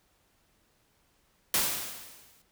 white noise with exponential decay, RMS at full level -24 dBFS, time 1.54-2.42 s, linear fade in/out 1 ms, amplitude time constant 190 ms, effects pink hiss -69 dBFS RMS until 2.51 s

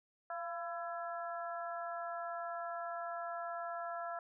harmonic tone with a mistuned harmonic, 335.1 Hz, E4, 29 cents sharp, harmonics 2 / 3 / 4 / 5, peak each -41 / -48 / -44 / -50 dBFS, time 0.3-4.19 s, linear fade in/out 2 ms, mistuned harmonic 2, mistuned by +41 cents, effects none

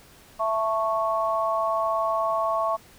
harmonic tone, 221 Hz, A3, 8 cents sharp, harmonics 3 / 4 / 5, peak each -25 / -31 / -25 dBFS, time 0.39-2.77 s, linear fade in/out 20 ms, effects pink hiss -52 dBFS RMS until 2.98 s

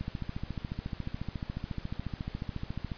click train, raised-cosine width 5 ms, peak -22 dBFS, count 42, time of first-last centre 0.01-2.918 s, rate 14.1 Hz, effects pink hiss -50 dBFS RMS until 2.97 s + resampled to 11025 Hz

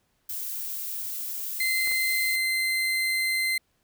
violet noise, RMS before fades -33 dBFS, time 0.29-2.36 s, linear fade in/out 5 ms
35% pulse tone, 2072 Hz, C7, 17 cents flat, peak -22 dBFS, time 1.6-3.58 s, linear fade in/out 5 ms
clicks, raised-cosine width 0.5 ms, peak -27 dBFS, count 2, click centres 1.874 / 1.915 s
effects pink hiss -71 dBFS RMS until 3.83 s

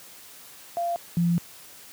sine tone pair in turn, 689 / 171.79 Hz, F5 / F3, -24 / -28 cents, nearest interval 2 octaves, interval 2404 cents, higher first, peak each -24 / -19 dBFS, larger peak second, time 0.77-0.96 / 1.17-1.38 s, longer second, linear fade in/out 0 ms, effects white hiss -47 dBFS RMS until 1.92 s + high-pass 80 Hz 12 dB/octave

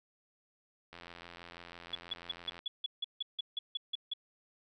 click train, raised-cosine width 0.3 ms, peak -32 dBFS, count 144, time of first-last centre 0.93-2.591 s, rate 86.1 Hz
sine tone bursts, 3400 Hz, G#7, 40 cents sharp, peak -32 dBFS, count 13, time 1.93-4.136 s, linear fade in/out 5 ms, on 22 ms, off 160 ms
effects none

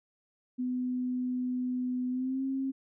sine tone with pitch glide, 251.1 to 267.6 Hz, B3 to C4, +29 to +39 cents, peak -29 dBFS, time 0.58-2.72 s, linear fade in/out 20 ms, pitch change +110 cents, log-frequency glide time 2.1-2.43 s, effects none

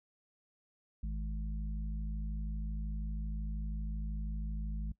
harmonic tone, 52.8 Hz, G#1, 29 cents sharp, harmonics 1 / 3 / 4, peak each -35 / -45 / -47 dBFS, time 1.03-4.92 s, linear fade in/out 5 ms, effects noise-tail reverb RT60 0.1 s tail -20 dB re dry

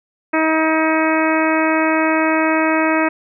harmonic tone, 317.4 Hz, D#4, 35 cents sharp, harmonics 1 / 2 / 3 / 4 / 5 / 6 / 7 / 8, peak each -17 / -20 / -22 / -23 / -24 / -25 / -25 / -26 dBFS, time 0.33-3.09 s, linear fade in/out 10 ms, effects none

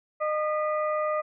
harmonic tone with a mistuned harmonic, 611 Hz, D#5, 32 cents flat, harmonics 1 / 2 / 3 / 4, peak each -26 / -29 / -39 / -47 dBFS, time 0.2-1.22 s, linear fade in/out 20 ms, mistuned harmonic 3, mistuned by +130 cents, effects none

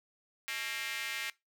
square tone with high-pass filter, 124.2 Hz, B2, 10 cents sharp, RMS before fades -38 dBFS, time 0.48-1.3 s, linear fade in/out 0 ms, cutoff 2100 Hz, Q 2.3, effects noise-tail reverb RT60 0.2 s tail -21 dB re dry

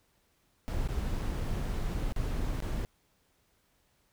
brown noise with dropouts, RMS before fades -32 dBFS, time 0.68-2.85 s, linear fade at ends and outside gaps 0 ms, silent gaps 0.875-0.887 / 1.212-1.217 / 2.123-2.162 / 2.603-2.624 s, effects pink hiss -71 dBFS RMS until 4.12 s

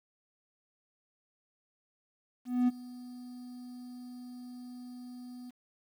triangle tone with ADSR envelope, 247.7 Hz, B3, 5 cents sharp, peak -20 dBFS, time 2.45-5.51 s, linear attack 230 ms, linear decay 25 ms, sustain -21 dB, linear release 17 ms, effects 10-bit

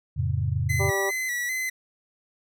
sine chord, F augmented, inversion none, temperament just, 87.31 / 109.13 / 136.42 Hz, F2 / A2 / C#3, 0 / -14 / -27 cents, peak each -27 dBFS, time 0.16-0.91 s, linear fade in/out 20 ms
45% pulse tone with vibrato, 1990 Hz, B6, 13 cents sharp, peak -26 dBFS, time 0.69-1.7 s, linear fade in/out 10 ms, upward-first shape square, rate 2.5 Hz, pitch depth 43 cents each way
harmonic tone, 196 Hz, G3, in tune, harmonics 2 / 3 / 4 / 5 / 6, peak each -27 / -31 / -33 / -35 / -37 dBFS, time 0.79-1.11 s, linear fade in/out 20 ms
effects none

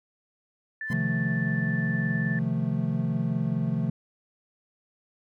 sine tone, 1760 Hz, A6, in tune, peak -31 dBFS, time 0.81-2.39 s, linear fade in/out 2 ms
sawtooth tone with exponential growth, 1031 Hz, C6, 26 cents flat, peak -33 dBFS, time 0.85-0.93 s, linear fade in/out 0 ms, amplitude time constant 17 ms
triangle chord, F dominant seventh, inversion second, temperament equal, 130.81 / 155.56 / 174.61 / 220 Hz, C3 / Eb3 / F3 / A3, 0 / 0 / 0 / 0 cents, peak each -28 dBFS, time 0.9-3.9 s, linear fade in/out 5 ms
effects none

